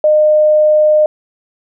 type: tone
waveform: sine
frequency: 610 Hz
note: D#5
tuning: 34 cents flat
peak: -6 dBFS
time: 0.04-1.06 s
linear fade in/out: 2 ms
effects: none